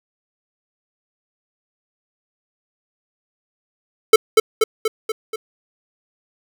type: tone with echo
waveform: square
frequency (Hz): 439.9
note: A4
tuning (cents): 0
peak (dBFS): -4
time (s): 4.13-4.16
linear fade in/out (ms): 5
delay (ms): 240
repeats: 5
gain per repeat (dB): -4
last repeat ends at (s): 5.36
effects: none